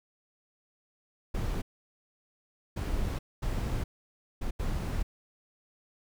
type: noise bursts at uneven times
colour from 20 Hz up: brown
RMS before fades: -31 dBFS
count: 5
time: 1.34-1.62 / 2.76-3.19 / 3.42-3.84 / 4.41-4.51 / 4.59-5.03 s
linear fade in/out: 10 ms
effects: none